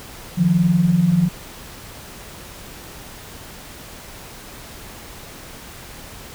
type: tone pair together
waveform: sine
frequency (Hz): 155.56 / 176.37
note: D#3 / F3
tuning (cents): 0 / +17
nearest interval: major second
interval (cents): 217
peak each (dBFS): -19 / -14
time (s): 0.37-1.29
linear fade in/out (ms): 20
effects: pink hiss -38 dBFS RMS until 6.34 s